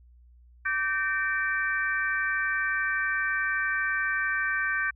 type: harmonic tone with a mistuned harmonic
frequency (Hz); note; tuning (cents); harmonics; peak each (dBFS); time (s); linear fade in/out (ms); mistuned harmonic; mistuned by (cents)
387.6; G4; -20; 3 / 4 / 5 / 6; -35 / -27 / -30 / -35; 0.65-4.91; 10; 5; -110
effects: added 60 Hz sine -52 dBFS peak until 4.95 s